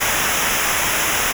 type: noise with comb filter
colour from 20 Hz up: pink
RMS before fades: -19 dBFS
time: 0-1.33 s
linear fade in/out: 20 ms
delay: 0.23 ms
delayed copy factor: -0.8
effects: none